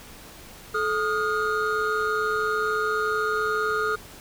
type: tone cluster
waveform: triangle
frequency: 432.7 / 1238 / 1424 Hz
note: A4 / D#6 / F6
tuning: -29 / -9 / +33 cents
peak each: -25 dBFS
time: 0.74-3.96 s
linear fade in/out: 10 ms
effects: pink hiss -45 dBFS RMS until 4.2 s